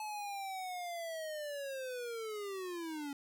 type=linear sweep; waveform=square; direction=down; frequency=863 to 277.2 Hz; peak=-40 dBFS; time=0-3.13 s; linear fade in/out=2 ms; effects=none